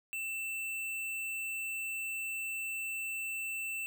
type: tone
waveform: square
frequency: 2670 Hz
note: E7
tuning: 22 cents sharp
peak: -36 dBFS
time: 0.13-3.86 s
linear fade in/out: 0 ms
effects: none